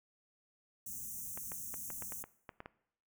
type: band-stop noise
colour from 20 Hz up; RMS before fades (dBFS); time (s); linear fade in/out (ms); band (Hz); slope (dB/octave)
white; -44; 0.86-2.23; 5; 260 to 5900; 96
type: clicks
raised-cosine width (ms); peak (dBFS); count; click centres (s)
0.5; -30; 10; 1.375 / 1.519 / 1.741 / 1.903 / 2.023 / 2.122 / 2.24 / 2.492 / 2.604 / 2.659
effects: noise-tail reverb RT60 0.7 s tail -19 dB re dry